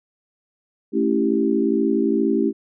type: chord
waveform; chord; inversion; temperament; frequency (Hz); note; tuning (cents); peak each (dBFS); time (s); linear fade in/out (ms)
sine; A dominant seventh; none; equal; 220 / 277.2 / 329.6 / 392; A3 / C#4 / E4 / G4; 0 / 0 / 0 / 0; -22; 0.92-2.53; 50
effects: none